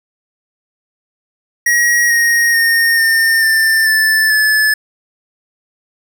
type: tone with pitch steps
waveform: square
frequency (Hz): 1900 / 1870.6 / 1841.7 / 1813.2 / 1785.1 / 1757.5 / 1730.3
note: A#6 / A#6 / A#6 / A#6 / A6 / A6 / A6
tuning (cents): +33 / +6 / -21 / -48 / +25 / -2 / -29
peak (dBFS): -10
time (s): 1.66-4.74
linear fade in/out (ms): 5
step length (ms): 440
effects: none